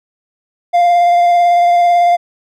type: tone with vibrato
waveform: triangle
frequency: 698.5 Hz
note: F5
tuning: in tune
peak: -5 dBFS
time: 0.73-2.17 s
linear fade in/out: 20 ms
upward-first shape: sine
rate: 18 Hz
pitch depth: 15 cents each way
effects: none